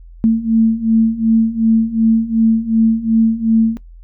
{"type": "beating tone pair", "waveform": "sine", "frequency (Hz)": [222.7, 225.4], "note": ["A3", "A3"], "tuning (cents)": [21, 42], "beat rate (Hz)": 2.7, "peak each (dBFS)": [-15, -12], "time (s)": [0.24, 3.77], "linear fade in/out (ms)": 0, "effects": ["noise-tail reverb RT60 0.1 s tail -20 dB re dry", "added 42 Hz sine -35 dBFS peak until 4.03 s"]}